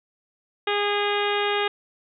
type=harmonic tone; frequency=410 Hz; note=G#4; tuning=22 cents flat; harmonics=1 / 2 / 3 / 4 / 5 / 6 / 7 / 8 / 9; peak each=-25 / -28 / -30 / -31 / -32 / -33 / -33 / -34 / -35 dBFS; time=0.67-1.68 s; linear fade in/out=5 ms; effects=none